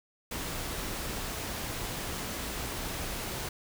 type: noise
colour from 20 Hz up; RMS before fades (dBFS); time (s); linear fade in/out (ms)
pink; -36; 0.31-3.49; 5
effects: none